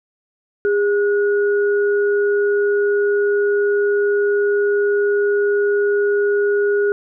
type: tone pair together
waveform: sine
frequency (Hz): 407.9 / 1453.6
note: G#4 / F#6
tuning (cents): -31 / -31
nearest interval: octave + minor seventh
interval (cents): 2200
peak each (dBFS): -14 / -24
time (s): 0.65-6.92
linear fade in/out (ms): 0
effects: none